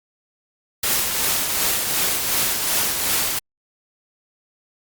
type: noise with tremolo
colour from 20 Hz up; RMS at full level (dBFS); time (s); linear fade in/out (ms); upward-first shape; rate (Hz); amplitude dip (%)
white; -19; 0.83-3.39; 5; triangle; 2.7; 45
effects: Opus 48 kbps